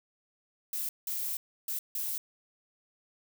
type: noise bursts at uneven times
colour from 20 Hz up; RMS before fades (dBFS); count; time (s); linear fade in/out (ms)
violet; -34; 4; 0.73-0.89 / 1.07-1.37 / 1.68-1.79 / 1.95-2.18; 2
effects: none